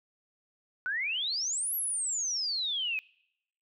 sine exponential two-way sweep, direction up then down, 1454 to 11840 to 2489 Hz, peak -29 dBFS, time 0.86-2.99 s, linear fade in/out 0 ms, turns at 1.75 s, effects noise-tail reverb RT60 0.8 s tail -25 dB re dry

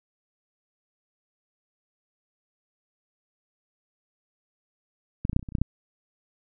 clicks, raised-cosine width 5 ms, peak -14 / -14 / -19 / -6 / -22 / -28 / -23 / -29 / -10 / -27 / -10 dBFS, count 11, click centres 5.251 / 5.296 / 5.331 / 5.364 / 5.394 / 5.428 / 5.488 / 5.522 / 5.552 / 5.585 / 5.616 s, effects none

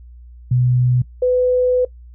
sine tone pair in turn, 124.7 / 501.1 Hz, B2 / B4, +17 / +25 cents, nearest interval 2 octaves, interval 2408 cents, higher second, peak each -12 dBFS, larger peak neither, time 0.51-1.02 / 1.22-1.85 s, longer second, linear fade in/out 5 ms, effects noise-tail reverb RT60 0.1 s tail -19 dB re dry + added 60 Hz sine -37 dBFS peak until 2.14 s

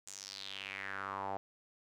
sawtooth tone with band-pass filter sweep, 97.7 Hz, G2, 5 cents flat, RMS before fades -43 dBFS, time 0.07-1.37 s, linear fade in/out 0 ms, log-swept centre 7500 to 730 Hz, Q 4.4, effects none

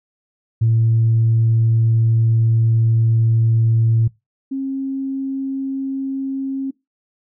sine tone pair in turn, 113.6 / 269.5 Hz, A#2 / C#4, -44 / -49 cents, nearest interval octave + minor third, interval 1495 cents, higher second, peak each -11 / -20 dBFS, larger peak first, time 0.61-4.08 / 4.51-6.71 s, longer first, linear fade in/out 10 ms, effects noise-tail reverb RT60 0.2 s tail -21 dB re dry + tanh soft clip ceiling -8 dBFS

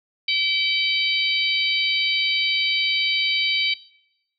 harmonic tone, 769 Hz, G5, 33 cents flat, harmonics 3 / 4 / 5 / 6, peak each -23 / -24 / -25 / -26 dBFS, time 0.28-3.74 s, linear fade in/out 5 ms, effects noise-tail reverb RT60 0.9 s tail -21 dB re dry

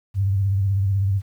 sine tone with vibrato, 98 Hz, G2, in tune, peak -17 dBFS, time 0.14-1.22 s, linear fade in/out 50 ms, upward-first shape sine, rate 16 Hz, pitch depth 60 cents each way, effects 9-bit

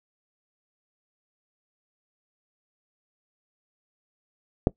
click, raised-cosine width 2 ms, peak -4 dBFS, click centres 4.671 s, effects noise-tail reverb RT60 0.1 s tail -22 dB re dry

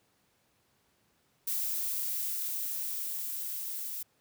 violet noise with level ramp, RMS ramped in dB -32 to -38 dBFS, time 1.47-4.03 s, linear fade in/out 5 ms, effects pink hiss -71 dBFS RMS until 4.2 s + high-pass 80 Hz 12 dB/octave

